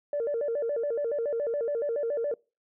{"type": "tone with vibrato", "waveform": "sine", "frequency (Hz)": 518, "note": "C5", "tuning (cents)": -17, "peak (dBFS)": -25, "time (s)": [0.13, 2.34], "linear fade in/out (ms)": 2, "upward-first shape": "square", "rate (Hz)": 7.1, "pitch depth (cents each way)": 200, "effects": ["noise-tail reverb RT60 0.3 s tail -25 dB re dry", "tanh soft clip ceiling -22 dBFS"]}